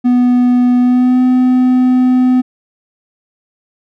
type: tone with pitch glide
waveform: triangle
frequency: 246.8 to 253.3 Hz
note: B3 to B3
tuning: -1 to +44 cents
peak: -5 dBFS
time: 0.04-2.42 s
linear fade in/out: 20 ms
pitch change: +45 cents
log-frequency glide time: 0.79-1.21 s
effects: none